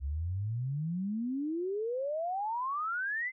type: exponential sweep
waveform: sine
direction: up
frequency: 65.5 to 2093 Hz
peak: -31 dBFS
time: 0-3.32 s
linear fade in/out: 50 ms
effects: none